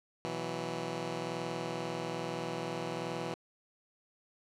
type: chord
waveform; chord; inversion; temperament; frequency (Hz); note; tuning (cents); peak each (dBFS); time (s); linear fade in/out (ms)
10% pulse; B suspended fourth; none; just; 123.47 / 164.63 / 185.21; B2 / E3 / F#3; 0 / -2 / +2; -34 / -30 / -35; 0.25-3.34; 0
effects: low-pass 7000 Hz 12 dB/octave